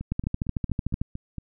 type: two click trains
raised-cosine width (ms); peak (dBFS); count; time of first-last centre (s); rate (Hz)
5; -13 / -21; 13 / 7; 0.12-1.016 / 0.01-1.383; 13.4 / 4.37
effects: none